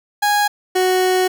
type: tone pair in turn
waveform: 30% pulse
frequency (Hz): 826 / 369.9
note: G#5 / F#4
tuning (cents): -10 / 0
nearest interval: octave + major second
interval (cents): 1390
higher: first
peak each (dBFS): -11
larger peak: neither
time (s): 0.22-0.48 / 0.75-1.28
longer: second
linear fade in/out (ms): 10
effects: none